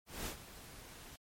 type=noise with ADSR envelope; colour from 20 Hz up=pink; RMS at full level=-40 dBFS; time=0.06-1.16 s; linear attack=200 ms; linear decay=97 ms; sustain=-13 dB; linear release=3 ms; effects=MP3 64 kbps